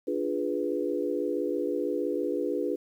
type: chord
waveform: sine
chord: D diminished seventh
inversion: none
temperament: equal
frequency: 293.7 / 349.2 / 415.3 / 493.9 Hz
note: D4 / F4 / Ab4 / Cb5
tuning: 0 / 0 / 0 / 0 cents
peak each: -32 dBFS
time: 0.07-2.76 s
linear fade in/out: 10 ms
effects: 10-bit